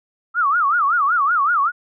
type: tone with vibrato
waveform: sine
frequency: 1263 Hz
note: D#6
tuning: 26 cents sharp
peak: -14 dBFS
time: 0.34-1.72 s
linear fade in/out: 50 ms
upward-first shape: sine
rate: 5.3 Hz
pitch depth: 240 cents each way
effects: none